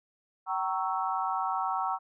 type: chord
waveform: sine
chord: G diminished seventh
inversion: none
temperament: equal with one note detuned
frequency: 764.3 / 932.3 / 1108.7 / 1318.5 Hz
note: G5 / Bb5 / Db6 / Fb6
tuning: -44 / 0 / 0 / 0 cents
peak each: -32 / -33 / -34 / -34 dBFS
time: 0.46-1.99 s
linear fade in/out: 50 ms
effects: none